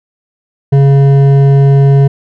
sine tone with hard clipping, 138.59 Hz, C#3, in tune, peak -5 dBFS, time 0.72-2.08 s, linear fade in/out 10 ms, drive 9 dB, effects none

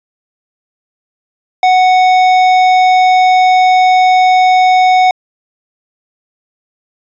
sine tone with tanh clipping, 740 Hz, F#5, in tune, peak -7 dBFS, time 1.63-5.11 s, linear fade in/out 2 ms, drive 13 dB, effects resampled to 16000 Hz

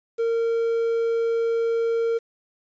triangle tone with quantisation, 460 Hz, A#4, 23 cents flat, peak -18 dBFS, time 0.18-2.19 s, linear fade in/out 20 ms, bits 8, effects resampled to 16000 Hz

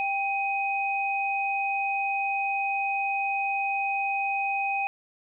sine tone pair together, 790 / 2508 Hz, G5 / D#7, +13 / +13 cents, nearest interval octave + minor sixth, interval 2000 cents, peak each -27 / -28 dBFS, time 0-4.87 s, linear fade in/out 0 ms, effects none

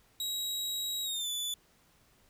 sawtooth tone with pitch glide, 3837 to 3478 Hz, A#7 to A7, +49 to -21 cents, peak -30 dBFS, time 0.2-1.54 s, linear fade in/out 2 ms, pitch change -170 cents, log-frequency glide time 1.03-1.29 s, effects pink hiss -66 dBFS RMS until 2.29 s

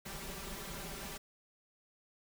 pink noise with comb filter, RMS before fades -44 dBFS, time 0.05-1.18 s, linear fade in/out 10 ms, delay 5.1 ms, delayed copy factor +0.95, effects none

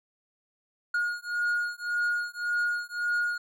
triangle beating tone pair, 1434 / 1435.8 Hz, F6 / F6, +45 / +48 cents, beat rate 1.8 Hz, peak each -28 dBFS, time 0.94-3.38 s, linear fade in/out 5 ms, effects none

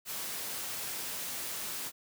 white noise, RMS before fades -38 dBFS, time 0.05-1.92 s, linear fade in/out 50 ms, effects high-pass 100 Hz 12 dB/octave

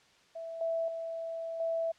sine tone with level steps, 659.3 Hz, E5, in tune, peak -38 / -29 / -35 / -29 dBFS, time 0.35-1.92 s, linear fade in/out 10 ms, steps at 0.61 / 0.88 / 1.6 s, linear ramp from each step 2 ms, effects white hiss -63 dBFS RMS until 1.98 s + low-pass 5000 Hz 12 dB/octave

